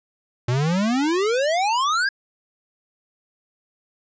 square exponential sweep, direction up, 117.3 to 1662 Hz, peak -19 dBFS, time 0.48-2.09 s, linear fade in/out 5 ms, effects resampled to 16000 Hz

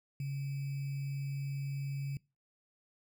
sine tone with sample-and-hold, 138.59 Hz, C#3, in tune, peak -34 dBFS, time 0.2-2.17 s, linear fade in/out 2 ms, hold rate 2450 Hz, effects noise-tail reverb RT60 0.3 s tail -24 dB re dry

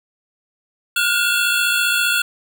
square tone cluster, 1422 / 1477 / 2705 / 3383 Hz, F6 / F#6 / E7 / G#7, +31 / -3 / +44 / +31 cents, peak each -20 / -25 / -21 / -24 dBFS, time 0.96-2.22 s, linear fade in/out 5 ms, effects none

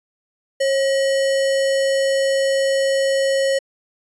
sine tone with sample-and-hold, 543 Hz, C#5, 36 cents flat, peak -15 dBFS, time 0.6-3.59 s, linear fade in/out 10 ms, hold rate 2450 Hz, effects resampled to 22050 Hz

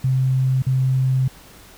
sine tone with dropouts, 130.81 Hz, C3, in tune, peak -15 dBFS, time 0.04-1.28 s, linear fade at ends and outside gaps 5 ms, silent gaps 0.622-0.666 s, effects pink hiss -45 dBFS RMS until 1.77 s

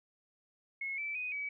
sine tone with pitch steps, 2177 / 2320 / 2495 / 2280 Hz, C#7 / D7 / D#7 / C#7, -32 / -22 / +4 / +48 cents, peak -35 dBFS, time 0.81-1.49 s, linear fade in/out 5 ms, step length 170 ms, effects none

